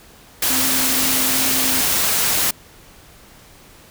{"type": "tone in noise", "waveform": "sine", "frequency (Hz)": 261.6, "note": "C4", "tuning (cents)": 0, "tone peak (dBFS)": -27, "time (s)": [0.5, 1.81], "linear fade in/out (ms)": 5, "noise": "white", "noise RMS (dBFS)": -18, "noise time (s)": [0.42, 2.51], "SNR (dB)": -12, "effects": ["pink hiss -46 dBFS RMS until 3.9 s"]}